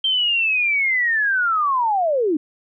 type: linear sweep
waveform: sine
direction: down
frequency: 3154 to 282.1 Hz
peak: -16 dBFS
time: 0.04-2.37 s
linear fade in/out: 5 ms
effects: none